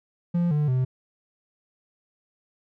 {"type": "tone with pitch steps", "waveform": "triangle", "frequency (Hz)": [173.2, 149.05, 128.26], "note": ["F3", "D3", "C3"], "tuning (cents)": [-14, 26, -34], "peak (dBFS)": -18, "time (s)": [0.34, 0.85], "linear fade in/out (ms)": 10, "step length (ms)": 170, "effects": []}